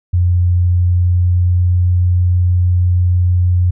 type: tone with pitch glide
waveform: sine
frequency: 88.6 to 89.37 Hz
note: F2 to F2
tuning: +25 to +40 cents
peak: -9 dBFS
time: 0.13-3.71 s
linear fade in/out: 10 ms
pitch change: +15 cents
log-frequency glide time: 0.48-1.9 s
effects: none